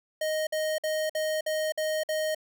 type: tone bursts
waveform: square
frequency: 622.3 Hz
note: D#5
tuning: in tune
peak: -27 dBFS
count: 7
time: 0.21-2.348 s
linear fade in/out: 5 ms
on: 260 ms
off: 53 ms
effects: none